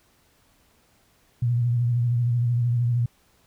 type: tone with vibrato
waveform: sine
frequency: 120.1 Hz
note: B2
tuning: 48 cents flat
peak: -19 dBFS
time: 1.42-3.06 s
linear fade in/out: 5 ms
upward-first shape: sine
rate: 13 Hz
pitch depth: 44 cents each way
effects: pink hiss -62 dBFS RMS until 3.46 s